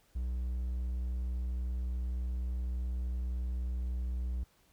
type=tone; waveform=triangle; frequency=61.74 Hz; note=B1; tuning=in tune; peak=-30 dBFS; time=0.15-4.44 s; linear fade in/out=10 ms; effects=pink hiss -68 dBFS RMS until 4.72 s